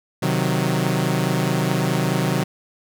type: chord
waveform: sawtooth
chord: C diminished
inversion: none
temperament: equal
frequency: 130.81 / 155.56 / 185 Hz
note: C3 / Eb3 / Gb3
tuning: 0 / 0 / 0 cents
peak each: -19 dBFS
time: 0.22-2.44 s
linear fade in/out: 10 ms
effects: none